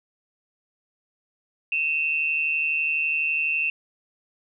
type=tone pair together; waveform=sine; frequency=2548 / 2700 Hz; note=D#7 / E7; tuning=+41 / +41 cents; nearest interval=minor second; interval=100 cents; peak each=-26 / -23 dBFS; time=1.72-3.7 s; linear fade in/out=2 ms; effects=none